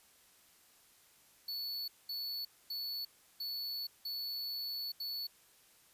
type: tone bursts at uneven times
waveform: square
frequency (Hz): 4435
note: C#8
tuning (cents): 0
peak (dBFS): -38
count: 6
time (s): 1.48-1.88 / 2.09-2.45 / 2.7-3.05 / 3.4-3.87 / 4.05-4.92 / 5-5.27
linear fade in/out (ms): 5
effects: white hiss -65 dBFS RMS until 5.93 s + resampled to 32000 Hz